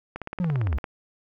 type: click train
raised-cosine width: 0.5 ms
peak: -18 dBFS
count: 13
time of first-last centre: 0.16-0.842 s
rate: 17.6 Hz
type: linear sweep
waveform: triangle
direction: down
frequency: 185.6 to 59.5 Hz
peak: -20 dBFS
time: 0.4-0.78 s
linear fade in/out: 0 ms
effects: none